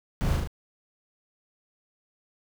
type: noise with echo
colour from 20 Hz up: brown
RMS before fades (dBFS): -26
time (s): 0.21-0.36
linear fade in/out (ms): 0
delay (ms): 38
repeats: 3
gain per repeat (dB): -2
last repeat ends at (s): 0.474
effects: none